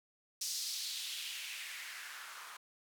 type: noise with band-pass filter sweep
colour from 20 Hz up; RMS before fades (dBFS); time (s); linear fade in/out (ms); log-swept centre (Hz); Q
blue; -43; 0.41-2.57; 5; 5600 to 1100; 2.3
effects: none